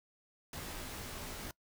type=noise with comb filter; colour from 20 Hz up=pink; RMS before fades=-44 dBFS; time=0.53-1.51 s; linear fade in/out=2 ms; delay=18 ms; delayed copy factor=-0.75; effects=noise-tail reverb RT60 0.1 s tail -23 dB re dry